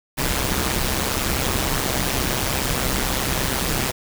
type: noise with amplitude modulation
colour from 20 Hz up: pink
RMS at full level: -19 dBFS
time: 0.17-3.92 s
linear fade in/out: 20 ms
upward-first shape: sine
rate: 132 Hz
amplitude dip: 75%
effects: none